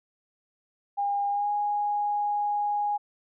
sine tone with pitch glide, 808 to 825.9 Hz, G#5 to G#5, -48 to -10 cents, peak -24 dBFS, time 0.97-2.98 s, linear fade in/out 20 ms, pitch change +38 cents, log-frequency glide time 1.3-1.49 s, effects none

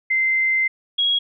sine tone pair in turn, 2077 / 3308 Hz, C7 / G#7, -13 / -8 cents, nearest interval minor sixth, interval 805 cents, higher second, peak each -16 dBFS, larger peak neither, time 0.1-0.68 / 0.98-1.19 s, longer first, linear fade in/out 10 ms, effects none

